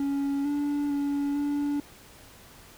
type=tone with pitch steps; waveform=triangle; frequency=279.5 / 289.2 / 284.3 / 288.5 Hz; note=C#4 / D4 / C#4 / D4; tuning=+14 / -27 / +44 / -31 cents; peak=-23 dBFS; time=0-1.8 s; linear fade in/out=2 ms; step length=450 ms; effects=pink hiss -51 dBFS RMS until 2.77 s